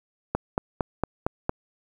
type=click train; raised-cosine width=1 ms; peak=-9 dBFS; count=6; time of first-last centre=0.35-1.494 s; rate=4.37 Hz; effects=8-bit